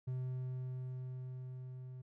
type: tone with level ramp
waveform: triangle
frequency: 128 Hz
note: C3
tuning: 38 cents flat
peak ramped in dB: -34 to -44 dBFS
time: 0.07-2.02 s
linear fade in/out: 10 ms
effects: none